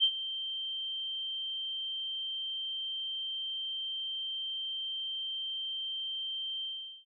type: tone with ADSR envelope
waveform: sine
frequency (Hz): 3137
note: G7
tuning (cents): +1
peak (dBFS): -20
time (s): 0-7.05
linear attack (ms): 35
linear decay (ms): 68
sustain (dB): -14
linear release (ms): 420
effects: none